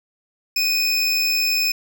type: tone pair together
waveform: square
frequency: 2484 / 5263 Hz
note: D#7 / E8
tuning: -3 / -4 cents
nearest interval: octave + minor second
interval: 1299 cents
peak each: -22 / -20 dBFS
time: 0.56-1.72 s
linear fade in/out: 5 ms
effects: none